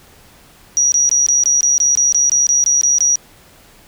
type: tone bursts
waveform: sine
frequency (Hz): 5780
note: F#8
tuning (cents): -41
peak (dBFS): -10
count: 14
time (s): 0.77-3.156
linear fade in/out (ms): 0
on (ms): 150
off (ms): 22
effects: pink hiss -46 dBFS RMS until 3.87 s